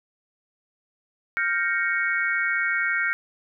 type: chord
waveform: sine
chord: G half-diminished seventh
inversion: third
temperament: equal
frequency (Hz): 1396.9 / 1568 / 1864.7 / 2217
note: F6 / G6 / Bb6 / Db7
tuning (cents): 0 / 0 / 0 / 0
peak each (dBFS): -27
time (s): 1.37-3.13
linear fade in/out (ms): 0
effects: none